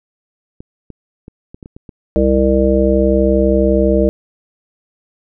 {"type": "clicks", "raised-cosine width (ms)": 3, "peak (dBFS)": -20, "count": 10, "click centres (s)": [0.605, 0.903, 1.281, 1.545, 1.628, 1.659, 1.765, 1.892, 2.383, 2.647]}
{"type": "harmonic tone", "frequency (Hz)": 66.1, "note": "C2", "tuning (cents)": 18, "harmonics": [1, 3, 5, 7, 9], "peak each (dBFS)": [-16, -16, -16, -16, -16], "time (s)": [2.16, 4.09], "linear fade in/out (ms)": 0}
{"effects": []}